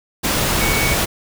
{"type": "tone in noise", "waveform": "sine", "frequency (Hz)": 2237, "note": "C#7", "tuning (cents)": 15, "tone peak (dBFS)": -21, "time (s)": [0.6, 0.95], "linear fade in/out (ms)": 20, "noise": "pink", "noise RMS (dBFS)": -18, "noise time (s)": [0.23, 1.06], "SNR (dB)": -6, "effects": []}